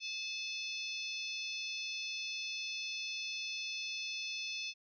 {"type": "harmonic tone with a mistuned harmonic", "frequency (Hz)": 864, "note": "A5", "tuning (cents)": -32, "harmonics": [3, 4, 5, 6, 7], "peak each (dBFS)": [-41, -44, -47, -46, -50], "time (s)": [0, 4.74], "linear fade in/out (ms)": 50, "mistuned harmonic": 4, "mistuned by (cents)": 24, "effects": []}